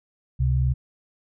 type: tone pair together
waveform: sine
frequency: 68.55 / 129.4 Hz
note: C#2 / C3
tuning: -19 / -19 cents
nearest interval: major seventh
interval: 1100 cents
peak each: -21 dBFS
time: 0.39-0.74 s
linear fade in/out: 20 ms
effects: none